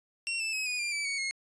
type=tone with pitch steps; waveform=sawtooth; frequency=2731 / 2641 / 2554 / 2470 / 2388 / 2310 / 2234 / 2160 Hz; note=F7 / E7 / D#7 / D#7 / D7 / D7 / C#7 / C#7; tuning=-39 / +3 / +45 / -13 / +28 / -29 / +13 / -45 cents; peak=-27 dBFS; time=0.27-1.31 s; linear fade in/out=0 ms; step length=130 ms; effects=resampled to 22050 Hz